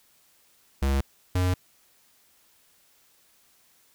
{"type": "tone pair in turn", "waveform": "square", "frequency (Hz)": [68.2, 91.04], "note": ["C#2", "F#2"], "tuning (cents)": [-28, -28], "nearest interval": "perfect fourth", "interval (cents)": 500, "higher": "second", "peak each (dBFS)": -22, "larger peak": "neither", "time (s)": [[0.82, 1.01], [1.35, 1.54]], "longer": "neither", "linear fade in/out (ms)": 5, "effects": ["white hiss -62 dBFS RMS until 3.94 s"]}